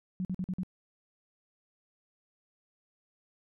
sine tone bursts, 184.4 Hz, F#3, 6 cents flat, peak -30 dBFS, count 5, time 0.2-0.633 s, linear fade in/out 0 ms, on 49 ms, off 47 ms, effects none

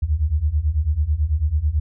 sine beating tone pair, 70.8 / 79.9 Hz, C#2 / D#2, +37 / +47 cents, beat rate 9.1 Hz, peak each -21 / -19 dBFS, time 0.02-1.8 s, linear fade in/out 10 ms, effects none

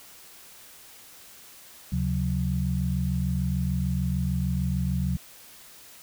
sine tone cluster, 75.5 / 135.5 / 182.2 Hz, D2 / C#3 / F#3, +48 / -39 / -26 cents, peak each -28 dBFS, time 1.92-5.17 s, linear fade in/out 5 ms, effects white hiss -49 dBFS RMS until 6.02 s

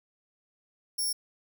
15% pulse tone, 5480 Hz, F8, 34 cents flat, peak -22 dBFS, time 0.98-1.13 s, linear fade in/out 10 ms, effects none

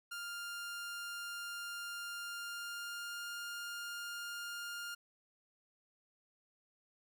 sawtooth tone with pitch glide, 1400 to 1408.1 Hz, F6 to F6, +4 to +14 cents, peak -38 dBFS, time 0.11-4.95 s, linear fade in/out 10 ms, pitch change +10 cents, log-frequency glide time 2.24-3.27 s, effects none

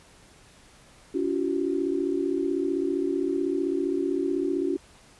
sine tone cluster, 284.4 / 343.3 / 378.9 Hz, C#4 / F4 / F#4, +45 / -30 / +41 cents, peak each -28 dBFS, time 1.14-4.77 s, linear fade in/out 10 ms, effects pink hiss -54 dBFS RMS until 5.19 s + resampled to 24000 Hz

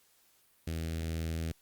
sawtooth tone with notch filter, 81.4 Hz, E2, 21 cents flat, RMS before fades -35 dBFS, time 0.67-1.52 s, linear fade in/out 5 ms, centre 980 Hz, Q 0.77, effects white hiss -67 dBFS RMS until 1.61 s + Opus 48 kbps

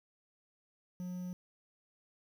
triangle tone with quantisation, 180.3 Hz, F#3, 45 cents flat, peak -36 dBFS, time 1-1.33 s, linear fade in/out 0 ms, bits 10, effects none

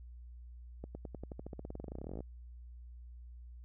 accelerating click train, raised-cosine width 2 ms, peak -30 dBFS, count 29, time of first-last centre 0.84-2.205 s, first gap 110 ms, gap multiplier 0.93, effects added 60 Hz sine -48 dBFS peak until 3.64 s

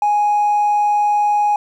triangle tone with hard clipping, 830.6 Hz, G#5, in tune, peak -12 dBFS, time 0.02-1.56 s, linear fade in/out 2 ms, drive 2 dB, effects none

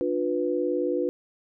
sine chord, B diminished, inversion first, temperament just, 296.3 / 355.6 / 493.9 Hz, D4 / F4 / B4, +15 / +31 / 0 cents, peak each -29 / -27 / -27 dBFS, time 0.01-1.09 s, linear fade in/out 0 ms, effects none

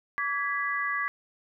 sine chord, G# diminished, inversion second, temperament equal with one note detuned, 1149.2 / 1661.2 / 1975.5 Hz, D6 / G#6 / B6, -38 / 0 / 0 cents, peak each -31 dBFS, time 0.18-1.08 s, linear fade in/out 0 ms, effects none

